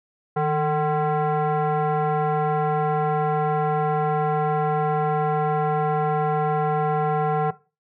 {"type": "tone with frequency modulation", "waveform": "sine", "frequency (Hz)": 156.5, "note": "D#3", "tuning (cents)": 10, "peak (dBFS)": -18, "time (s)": [0.36, 7.51], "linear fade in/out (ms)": 10, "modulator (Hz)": 603, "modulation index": 1.5, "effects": ["noise-tail reverb RT60 0.3 s tail -17 dB re dry", "tanh soft clip ceiling -14 dBFS"]}